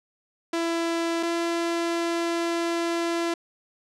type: tone pair in turn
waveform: sawtooth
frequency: 334.5 / 338 Hz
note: E4 / E4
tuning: +25 / +43 cents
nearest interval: unison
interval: 18 cents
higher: second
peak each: -20 dBFS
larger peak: neither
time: 0.53-1.23 / 1.23-3.34 s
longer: second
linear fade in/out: 5 ms
effects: low-pass 8000 Hz 12 dB/octave